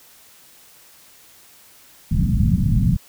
white low-pass noise, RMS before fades -17 dBFS, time 2.11-2.97 s, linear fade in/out 10 ms, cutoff 210 Hz, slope 48 dB/octave, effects white hiss -49 dBFS RMS until 3.08 s

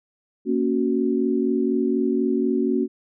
sine chord, F# major, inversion first, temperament equal, 233.1 / 277.2 / 370 Hz, A#3 / C#4 / F#4, 0 / 0 / 0 cents, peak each -23 dBFS, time 0.45-2.88 s, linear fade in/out 50 ms, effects none

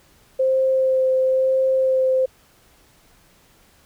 sine tone with vibrato, 523.3 Hz, C5, in tune, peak -15 dBFS, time 0.39-2.26 s, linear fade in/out 10 ms, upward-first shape sine, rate 1 Hz, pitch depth 10 cents each way, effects pink hiss -55 dBFS RMS until 3.85 s

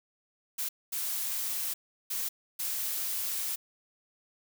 blue noise bursts at uneven times, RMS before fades -33 dBFS, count 4, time 0.58-0.69 / 0.92-1.74 / 2.1-2.29 / 2.59-3.56 s, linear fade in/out 10 ms, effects none

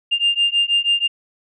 sine beating tone pair, 2800 / 2806.2 Hz, F7 / F7, +4 / +8 cents, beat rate 6.2 Hz, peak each -17 dBFS, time 0.11-1.08 s, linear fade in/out 20 ms, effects tanh soft clip ceiling -9 dBFS

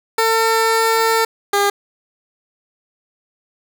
15% pulse tone pair in turn, 450.2 / 403.8 Hz, A4 / G#4, +40 / -49 cents, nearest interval major second, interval 189 cents, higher first, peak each -7 dBFS, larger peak neither, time 0.18-1.25 / 1.53-1.7 s, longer first, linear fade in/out 5 ms, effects none

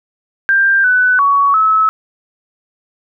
sine tone with pitch steps, 1586 / 1497 / 1123 / 1296 Hz, G6 / F#6 / C#6 / E6, +20 / +20 / +22 / -30 cents, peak -8 dBFS, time 0.49-1.89 s, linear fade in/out 0 ms, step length 350 ms, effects none

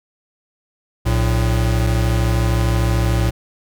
square tone pair together, 59.86 / 113 Hz, A#1 / A2, +47 / +47 cents, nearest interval major seventh, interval 1100 cents, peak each -18 dBFS, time 1.05-3.31 s, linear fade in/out 20 ms, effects none

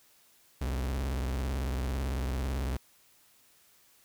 40% pulse tone with vibrato, 65.41 Hz, C2, in tune, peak -29 dBFS, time 0.61-2.77 s, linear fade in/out 5 ms, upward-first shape sine, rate 18 Hz, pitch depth 190 cents each way, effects white hiss -63 dBFS RMS until 4.04 s

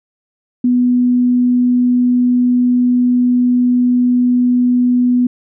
sine tone, 246.9 Hz, B3, in tune, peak -9 dBFS, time 0.64-5.27 s, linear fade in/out 5 ms, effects none

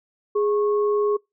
sine tone pair together, 415.3 / 1096.3 Hz, G#4 / C#6, 0 / -20 cents, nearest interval octave + perfect fourth, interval 1680 cents, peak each -18 / -29 dBFS, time 0.35-1.17 s, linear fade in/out 10 ms, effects noise-tail reverb RT60 0.2 s tail -26 dB re dry

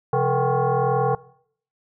sine tone with frequency modulation, 174.61 Hz, F3, in tune, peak -17 dBFS, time 0.13-1.15 s, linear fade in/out 2 ms, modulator 308 Hz, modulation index 2.7, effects noise-tail reverb RT60 0.6 s tail -21 dB re dry

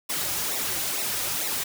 white noise with flanger, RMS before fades -28 dBFS, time 0.09-1.64 s, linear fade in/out 10 ms, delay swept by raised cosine 0.62 to 4.62 ms, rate 2.2 Hz, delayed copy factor -0.75, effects none

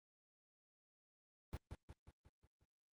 brown noise with echo, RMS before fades -45 dBFS, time 1.53-1.57 s, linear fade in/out 0 ms, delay 180 ms, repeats 6, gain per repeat -5 dB, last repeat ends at 2.65 s, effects Opus 32 kbps

